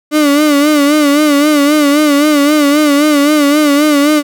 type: tone with vibrato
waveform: 35% pulse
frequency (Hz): 293.7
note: D4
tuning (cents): 0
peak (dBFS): -5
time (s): 0.11-4.23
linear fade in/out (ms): 50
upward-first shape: sine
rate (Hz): 3.8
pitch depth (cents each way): 73
effects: none